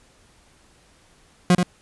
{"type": "tone with echo", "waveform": "40% pulse", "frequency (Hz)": 179.1, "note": "F3", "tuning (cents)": 44, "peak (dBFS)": -11, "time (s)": [1.5, 1.55], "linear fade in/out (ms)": 2, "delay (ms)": 81, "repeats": 1, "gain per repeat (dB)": -5, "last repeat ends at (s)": 1.631, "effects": ["pink hiss -56 dBFS RMS until 1.81 s", "resampled to 24000 Hz"]}